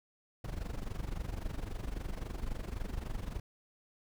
brown noise with amplitude modulation, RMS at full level -35 dBFS, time 0.44-3.4 s, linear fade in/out 5 ms, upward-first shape sine, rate 23.7 Hz, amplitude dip 80%, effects none

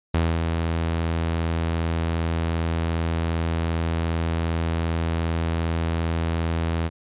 sawtooth tone with ADSR envelope, 82.6 Hz, E2, 4 cents sharp, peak -14 dBFS, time 0.14-6.9 s, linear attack 6 ms, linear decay 240 ms, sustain -4 dB, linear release 38 ms, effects resampled to 8000 Hz

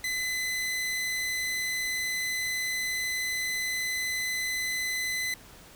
sawtooth tone, 2019 Hz, B6, 38 cents sharp, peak -25 dBFS, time 0.04-5.34 s, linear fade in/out 2 ms, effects pink hiss -51 dBFS RMS until 5.75 s

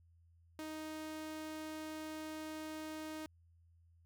sawtooth tone, 311.8 Hz, D#4, 4 cents sharp, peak -39 dBFS, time 0.59-3.26 s, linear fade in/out 0 ms, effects added 84 Hz sine -64 dBFS peak until 4.05 s

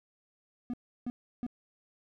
triangle tone bursts, 243.6 Hz, B3, 24 cents flat, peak -30 dBFS, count 3, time 0.7-1.465 s, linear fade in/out 0 ms, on 35 ms, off 330 ms, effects none

